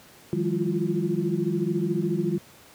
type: tone cluster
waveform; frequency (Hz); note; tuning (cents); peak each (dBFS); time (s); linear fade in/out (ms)
sine; 156.6 / 177.5 / 202.1 / 339.9 / 353.8; D#3 / F3 / G#3 / F4 / F4; +11 / +28 / -47 / -47 / +23; -29; 0.33-2.38; 0
effects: pink hiss -51 dBFS RMS until 2.74 s + high-pass 100 Hz 12 dB/octave